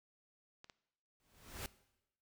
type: clicks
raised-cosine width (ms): 0.2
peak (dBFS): -36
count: 2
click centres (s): 0.644 / 0.698
type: noise with exponential growth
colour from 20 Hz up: pink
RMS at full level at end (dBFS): -41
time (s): 1.2-1.66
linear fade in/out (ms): 0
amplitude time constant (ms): 100
effects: noise-tail reverb RT60 0.9 s tail -19 dB re dry